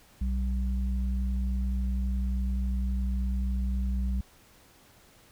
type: tone pair together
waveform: sine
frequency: 61.74 / 194.71 Hz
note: B1 / G3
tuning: 0 / -11 cents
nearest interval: octave + minor sixth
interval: 1989 cents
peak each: -26 / -35 dBFS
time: 0.21-4.21 s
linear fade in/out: 5 ms
effects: pink hiss -58 dBFS RMS until 5.31 s